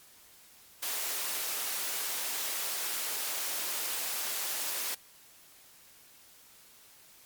white high-pass noise, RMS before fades -34 dBFS, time 0.82-4.95 s, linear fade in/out 10 ms, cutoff 390 Hz, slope 12 dB/octave, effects white hiss -57 dBFS RMS until 7.25 s + MP3 96 kbps

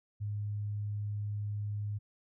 sine tone, 103.7 Hz, G#2, 2 cents flat, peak -33 dBFS, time 0.2-1.99 s, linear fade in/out 20 ms, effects none

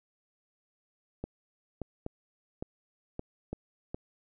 clicks, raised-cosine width 2 ms, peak -22 dBFS, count 7, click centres 1.24 / 1.817 / 2.064 / 2.625 / 3.194 / 3.53 / 3.945 s, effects none

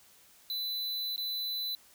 square tone with dropouts, 4000 Hz, B7, 21 cents sharp, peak -33 dBFS, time 0.5-1.75 s, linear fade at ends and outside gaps 1 ms, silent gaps 1.161-1.179 s, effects white hiss -60 dBFS RMS until 1.94 s

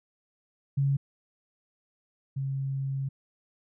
sine tone pair in turn, 138.59 / 135.89 Hz, C#3 / C#3, 0 / -34 cents, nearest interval unison, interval 34 cents, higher first, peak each -22 / -28 dBFS, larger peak first, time 0.77-0.97 / 2.36-3.09 s, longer second, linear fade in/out 10 ms, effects none

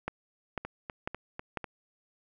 two click trains, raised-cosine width 0.5 ms, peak -22 / -17 dBFS, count 5 / 4, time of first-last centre 0.65-1.643 / 0.08-1.573 s, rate 4.03 / 2.01 Hz, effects none

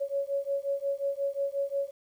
sine beating tone pair, 554.4 / 560 Hz, C#5 / C#5, 0 / +18 cents, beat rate 5.6 Hz, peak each -31 dBFS, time 0-1.91 s, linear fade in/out 20 ms, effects 10-bit

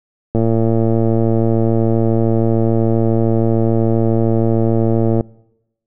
click train, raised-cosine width 2 ms, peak -3 dBFS, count 550, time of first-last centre 0.35-5.208 s, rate 113 Hz, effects noise-tail reverb RT60 0.9 s tail -24 dB re dry

